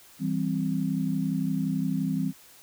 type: chord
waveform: sine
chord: C major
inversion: first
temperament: equal with one note detuned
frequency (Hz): 164.24 / 196 / 261.6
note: E3 / G3 / C4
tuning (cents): -6 / 0 / 0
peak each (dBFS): -29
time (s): 0.19-2.33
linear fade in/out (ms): 50
effects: white hiss -53 dBFS RMS until 2.62 s